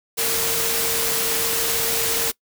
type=tone in noise; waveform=sine; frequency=457.3 Hz; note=A#4; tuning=33 cents flat; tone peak=-29 dBFS; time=0.17-2.32 s; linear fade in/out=20 ms; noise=white; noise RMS=-22 dBFS; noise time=0.17-2.32 s; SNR=-10 dB; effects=noise-tail reverb RT60 0.1 s tail -22 dB re dry